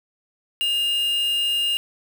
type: tone with quantisation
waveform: triangle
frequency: 2828 Hz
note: F7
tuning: 21 cents sharp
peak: -18 dBFS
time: 0.61-1.77 s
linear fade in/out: 0 ms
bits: 5
effects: none